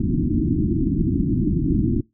white low-pass noise, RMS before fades -20 dBFS, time 0-2.01 s, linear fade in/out 5 ms, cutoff 340 Hz, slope 96 dB/octave, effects noise-tail reverb RT60 0.2 s tail -22 dB re dry

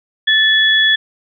sine tone pair together, 1755 / 3388 Hz, A6 / G#7, -5 / +34 cents, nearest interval major seventh, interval 1139 cents, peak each -12 dBFS, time 0.27-0.96 s, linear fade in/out 10 ms, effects none

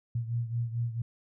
sine beating tone pair, 116.54 / 121.04 Hz, A#2 / B2, 0 / -34 cents, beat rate 4.5 Hz, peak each -30 / -35 dBFS, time 0.15-1.02 s, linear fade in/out 5 ms, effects none

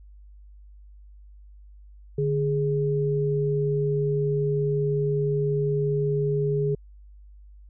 sine tone pair together, 146.8 / 414.9 Hz, D3 / G#4, 0 / -2 cents, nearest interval octave + tritone, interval 1798 cents, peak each -24 dBFS, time 2.18-6.75 s, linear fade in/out 5 ms, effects added 50 Hz sine -45 dBFS peak until 7.69 s

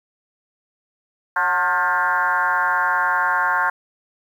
sine tone with frequency modulation, 1244.5 Hz, D#6, in tune, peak -16 dBFS, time 1.36-3.7 s, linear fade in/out 5 ms, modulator 171 Hz, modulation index 2.6, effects 8-bit

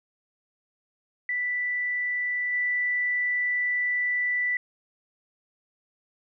sine tone with level steps, 1975 Hz, B6, in tune, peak -25 / -23 dBFS, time 1.29-4.57 s, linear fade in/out 2 ms, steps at 2.52 s, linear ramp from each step 20 ms, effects none

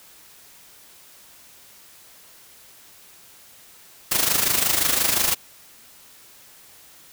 white noise with amplitude modulation, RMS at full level -18 dBFS, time 4.11-5.35 s, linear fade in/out 10 ms, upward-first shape sine, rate 25.7 Hz, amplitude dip 65%, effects white hiss -49 dBFS RMS until 7.12 s

